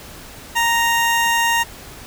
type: tone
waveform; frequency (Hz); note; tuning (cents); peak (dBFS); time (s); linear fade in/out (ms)
20% pulse; 931; A#5; -2; -10; 0.55-1.64; 20
effects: pink hiss -38 dBFS RMS until 2.06 s